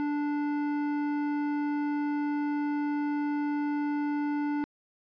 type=tone with hard clipping; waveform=sine; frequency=292.8 Hz; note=D4; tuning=5 cents flat; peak=-29 dBFS; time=0-4.64 s; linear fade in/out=0 ms; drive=12 dB; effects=resampled to 11025 Hz